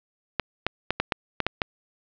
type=clicks; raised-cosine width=0.3 ms; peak=-6 dBFS; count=8; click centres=0.397 / 0.666 / 0.906 / 1 / 1.122 / 1.403 / 1.466 / 1.618 s; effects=low-pass 4000 Hz 12 dB/octave